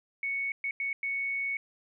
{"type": "tone bursts at uneven times", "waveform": "sine", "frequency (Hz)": 2219, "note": "C#7", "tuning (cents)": 1, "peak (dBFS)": -29, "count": 4, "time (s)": [[0.23, 0.52], [0.64, 0.71], [0.8, 0.93], [1.03, 1.57]], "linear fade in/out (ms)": 2, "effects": []}